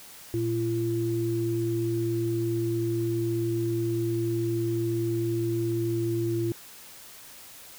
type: tone pair together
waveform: sine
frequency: 116.72 / 340.6 Hz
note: A#2 / F4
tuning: +3 / -43 cents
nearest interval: octave + perfect fifth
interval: 1854 cents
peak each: -29 / -26 dBFS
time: 0.34-6.52 s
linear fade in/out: 0 ms
effects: white hiss -47 dBFS RMS until 7.78 s